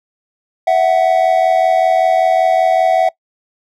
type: tone pair together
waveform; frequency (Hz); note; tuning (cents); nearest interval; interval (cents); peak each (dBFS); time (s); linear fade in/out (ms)
triangle; 659.3 / 744.5; E5 / F#5; 0 / +11; major second; 211; -10; 0.67-3.09; 5
effects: noise-tail reverb RT60 0.1 s tail -22 dB re dry